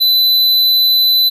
square tone, 4006 Hz, B7, 24 cents sharp, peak -9 dBFS, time 0-1.3 s, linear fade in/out 20 ms, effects none

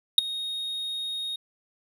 triangle tone with ADSR envelope, 3729 Hz, A#7, in tune, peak -7 dBFS, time 0.18-1.36 s, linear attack 3 ms, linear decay 10 ms, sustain -21 dB, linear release 5 ms, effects none

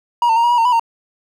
triangle tone with pitch steps, 954 / 901 / 931 / 955 / 966 / 914 / 986 / 921 Hz, A#5 / A5 / A#5 / A#5 / B5 / A#5 / B5 / A#5, +40 / +41 / -2 / +42 / -39 / -34 / -3 / -21 cents, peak -9 dBFS, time 0.22-0.796 s, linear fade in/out 2 ms, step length 72 ms, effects none

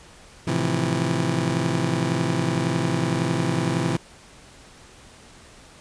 25% pulse chord, F major seventh, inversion first, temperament just, 109.13 / 130.96 / 163.7 / 174.61 Hz, A2 / C3 / E3 / F3, -14 / +2 / -12 / 0 cents, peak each -27 / -22 / -22 / -24 dBFS, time 0.47-3.97 s, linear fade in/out 5 ms, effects pink hiss -48 dBFS RMS until 5.8 s + resampled to 22050 Hz

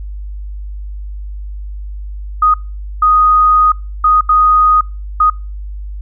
sine tone bursts at uneven times, 1244.5 Hz, D#6, in tune, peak -6 dBFS, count 5, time 2.42-2.54 / 3.02-3.72 / 4.04-4.21 / 4.29-4.81 / 5.2-5.3 s, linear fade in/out 5 ms, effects noise-tail reverb RT60 0.3 s tail -26 dB re dry + added 50 Hz sine -22 dBFS peak until 6.01 s

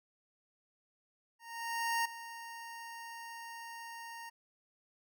25% pulse tone with ADSR envelope, 926 Hz, A#5, 12 cents flat, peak -26 dBFS, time 1.39-4.3 s, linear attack 660 ms, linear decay 9 ms, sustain -15 dB, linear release 14 ms, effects none

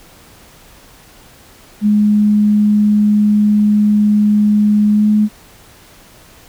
sine tone with pitch glide, 209.2 to 211.6 Hz, G#3 to G#3, +13 to +33 cents, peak -8 dBFS, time 1.81-5.29 s, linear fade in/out 50 ms, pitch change +20 cents, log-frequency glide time 4.91-5.08 s, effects pink hiss -43 dBFS RMS until 6.48 s

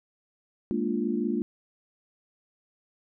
sine chord, Bb dominant seventh, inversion third, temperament equal, 207.7 / 233.1 / 293.7 / 349.2 Hz, Ab3 / Bb3 / D4 / F4, 0 / 0 / 0 / 0 cents, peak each -31 / -29 / -32 / -31 dBFS, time 0.71-1.42 s, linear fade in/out 0 ms, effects none

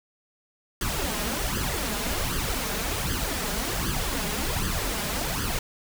pink noise with flanger, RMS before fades -28 dBFS, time 0.81-5.59 s, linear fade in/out 2 ms, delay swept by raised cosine 0.63 to 4.93 ms, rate 1.3 Hz, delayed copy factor +0.7, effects none

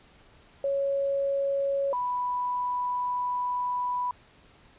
sine tone pair in turn, 554.4 / 987.8 Hz, C#5 / B5, 0 / 0 cents, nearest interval minor seventh, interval 1000 cents, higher second, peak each -24 / -26 dBFS, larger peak first, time 0.64-1.93 / 1.93-4.11 s, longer second, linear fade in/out 2 ms, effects pink hiss -57 dBFS RMS until 4.78 s + resampled to 8000 Hz

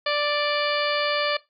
harmonic tone with a mistuned harmonic, 587.3 Hz, D5, in tune, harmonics 1 / 2 / 3 / 4 / 5 / 6 / 7 / 8, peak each -25 / -28 / -30 / -31 / -32 / -33 / -33 / -34 dBFS, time 0.06-1.37 s, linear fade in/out 5 ms, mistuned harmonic 7, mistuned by +62 cents, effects noise-tail reverb RT60 0.2 s tail -20 dB re dry

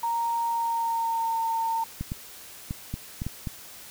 sine tone with pitch glide, 930 to 908.8 Hz, A#5 to A#5, -4 to -44 cents, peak -24 dBFS, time 0.03-1.84 s, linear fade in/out 5 ms, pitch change -40 cents, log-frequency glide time 0.44-1.37 s
clicks, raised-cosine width 5 ms, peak -18 dBFS, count 7, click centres 2.01 / 2.119 / 2.709 / 2.94 / 3.219 / 3.266 / 3.472 s
effects white hiss -45 dBFS RMS until 3.9 s

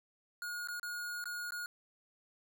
square tone with dropouts, 1438 Hz, F#6, 50 cents flat, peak -39 dBFS, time 0.42-1.66 s, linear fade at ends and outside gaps 1 ms, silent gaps 0.674-0.685 / 0.797-0.83 / 1.241-1.256 / 1.507-1.521 s, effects none

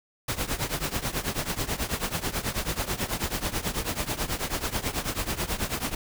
pink noise with tremolo, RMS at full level -26 dBFS, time 0.28-5.95 s, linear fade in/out 5 ms, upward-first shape triangle, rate 9.2 Hz, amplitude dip 90%, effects none

